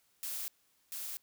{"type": "noise with echo", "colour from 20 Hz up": "blue", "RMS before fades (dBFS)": -39, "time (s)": [0.23, 0.48], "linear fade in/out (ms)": 0, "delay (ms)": 690, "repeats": 1, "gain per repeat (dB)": -2, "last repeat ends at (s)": 1.17, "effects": ["white hiss -72 dBFS RMS until 1.22 s"]}